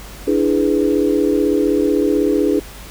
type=chord; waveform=sine; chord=E dominant seventh; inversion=third; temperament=equal; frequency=293.7 / 329.6 / 415.3 / 493.9 Hz; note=D4 / E4 / G#4 / B4; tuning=0 / 0 / 0 / 0 cents; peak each=-17 / -19 / -17 / -22 dBFS; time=0.27-2.6 s; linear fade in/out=10 ms; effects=added 50 Hz sine -37 dBFS peak until 2.9 s + pink hiss -37 dBFS RMS until 2.9 s